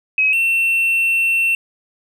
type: tone pair in turn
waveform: sine / triangle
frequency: 2548 / 2700 Hz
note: D#7 / E7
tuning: +41 / +41 cents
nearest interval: minor second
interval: 100 cents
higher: second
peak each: -12 dBFS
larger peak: neither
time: 0.18-0.33 / 0.33-1.55 s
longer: second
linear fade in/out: 2 ms
effects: none